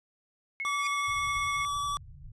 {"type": "tone with tremolo", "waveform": "sine", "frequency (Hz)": 2182, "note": "C#7", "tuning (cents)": -28, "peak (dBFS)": -30, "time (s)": [0.6, 1.65], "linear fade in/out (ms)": 0, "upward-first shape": "sine", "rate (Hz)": 16, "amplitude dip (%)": 40}
{"type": "tone with vibrato", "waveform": "square", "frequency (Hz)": 1149, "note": "D6", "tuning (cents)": -38, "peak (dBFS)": -30, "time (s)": [0.65, 1.97], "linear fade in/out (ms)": 0, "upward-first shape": "square", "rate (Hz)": 11, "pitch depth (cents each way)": 8}
{"type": "tone with exponential growth", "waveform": "20% pulse", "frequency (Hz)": 2421, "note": "D#7", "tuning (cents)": -48, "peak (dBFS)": -29, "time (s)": [0.77, 0.87], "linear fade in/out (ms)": 1, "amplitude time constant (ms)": 20}
{"type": "low-pass noise", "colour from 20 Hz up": "pink", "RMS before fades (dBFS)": -46, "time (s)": [1.07, 2.32], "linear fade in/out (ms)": 5, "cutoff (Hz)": 150, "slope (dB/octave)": 96}
{"effects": ["resampled to 22050 Hz"]}